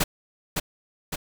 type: noise with echo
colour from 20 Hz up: pink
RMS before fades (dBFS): -21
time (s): 0-0.04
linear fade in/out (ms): 10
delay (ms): 560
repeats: 2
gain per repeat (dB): -4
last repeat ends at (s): 1.16
effects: none